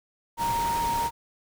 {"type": "tone in noise", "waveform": "sine", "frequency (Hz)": 932.3, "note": "A#5", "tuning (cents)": 0, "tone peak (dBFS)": -24, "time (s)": [0.37, 1.11], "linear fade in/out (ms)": 50, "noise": "pink", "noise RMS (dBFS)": -34, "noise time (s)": [0.37, 1.11], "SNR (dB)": 7, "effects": []}